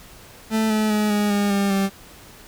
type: tone with pitch steps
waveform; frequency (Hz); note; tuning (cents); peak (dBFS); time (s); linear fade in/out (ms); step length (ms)
40% pulse; 220 / 215.7 / 211.5 / 207.4 / 203.4 / 199.42 / 195.55; A3 / A3 / G#3 / G#3 / G#3 / G3 / G3; 0 / -34 / +32 / -2 / -36 / +30 / -4; -17; 0.5-1.9; 50; 200
effects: pink hiss -45 dBFS RMS until 2.47 s